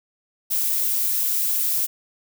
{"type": "noise", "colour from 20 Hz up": "violet", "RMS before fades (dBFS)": -22, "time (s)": [0.5, 1.87], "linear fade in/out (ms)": 20, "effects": []}